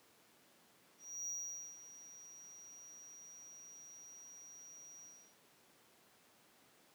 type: tone with ADSR envelope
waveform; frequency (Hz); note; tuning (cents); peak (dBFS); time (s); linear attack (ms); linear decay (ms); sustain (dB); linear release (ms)
triangle; 5760; F#8; -47; -38; 0.98-5.36; 300; 480; -14; 330
effects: pink hiss -67 dBFS RMS until 6.94 s + high-pass 200 Hz 12 dB/octave